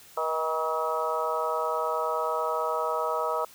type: harmonic tone with a mistuned harmonic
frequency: 160 Hz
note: D#3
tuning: 49 cents sharp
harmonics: 3 / 4 / 5 / 6 / 7 / 8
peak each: -32 / -31 / -37 / -32 / -36 / -31 dBFS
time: 0.17-3.45 s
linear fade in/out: 5 ms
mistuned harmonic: 4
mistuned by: -26 cents
effects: white hiss -52 dBFS RMS until 3.54 s